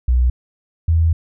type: tone pair in turn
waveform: sine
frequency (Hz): 61.74 / 82.03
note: B1 / E2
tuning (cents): 0 / -8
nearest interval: perfect fourth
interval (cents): 492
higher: second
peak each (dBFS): -11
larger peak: neither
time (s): 0.08-0.3 / 0.88-1.13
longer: second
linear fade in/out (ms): 5
effects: none